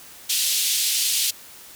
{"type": "band-pass noise", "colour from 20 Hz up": "pink", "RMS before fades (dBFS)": -22, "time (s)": [0.29, 1.31], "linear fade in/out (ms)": 10, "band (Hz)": [3100, 15000], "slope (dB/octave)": 24, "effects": ["white hiss -44 dBFS RMS until 1.75 s"]}